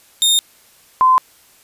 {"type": "tone pair in turn", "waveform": ["sawtooth", "sine"], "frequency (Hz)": [3665, 1028.5], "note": ["A#7", "C6"], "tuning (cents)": [-30, -30], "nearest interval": "octave + minor seventh", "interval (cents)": 2200, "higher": "first", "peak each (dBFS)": -8, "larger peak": "neither", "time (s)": [[0.22, 0.39], [1.01, 1.18]], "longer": "neither", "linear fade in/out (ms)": 0, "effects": ["white hiss -50 dBFS RMS until 1.63 s", "resampled to 32000 Hz"]}